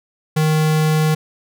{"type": "tone", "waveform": "square", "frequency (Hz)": 155.56, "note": "D#3", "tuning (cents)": 0, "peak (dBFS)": -14, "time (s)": [0.36, 1.15], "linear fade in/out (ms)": 10, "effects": []}